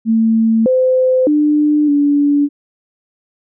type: tone with pitch steps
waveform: sine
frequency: 224.2 / 514 / 298.6 / 288 Hz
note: A3 / C5 / D4 / D4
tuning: +33 / -31 / +29 / -34 cents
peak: -9 dBFS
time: 0.05-2.49 s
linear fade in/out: 50 ms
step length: 610 ms
effects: none